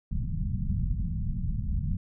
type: low-pass noise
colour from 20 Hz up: pink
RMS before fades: -29 dBFS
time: 0.11-1.97 s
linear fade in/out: 5 ms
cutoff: 200 Hz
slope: 48 dB/octave
effects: none